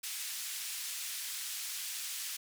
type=band-pass noise; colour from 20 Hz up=white; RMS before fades=-40 dBFS; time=0.03-2.37 s; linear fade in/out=10 ms; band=2100 to 12000 Hz; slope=12 dB/octave; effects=none